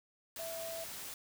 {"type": "tone in noise", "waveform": "sine", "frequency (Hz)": 659.3, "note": "E5", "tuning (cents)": 0, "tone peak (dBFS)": -41, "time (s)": [0.39, 0.84], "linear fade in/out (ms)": 2, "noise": "white", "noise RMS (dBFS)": -45, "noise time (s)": [0.36, 1.14], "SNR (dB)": 1, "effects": []}